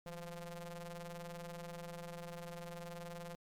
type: ring-modulated tone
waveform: sawtooth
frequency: 174.61 Hz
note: F3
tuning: in tune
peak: -38 dBFS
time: 0.06-3.35 s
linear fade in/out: 0 ms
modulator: 339 Hz
effects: MP3 96 kbps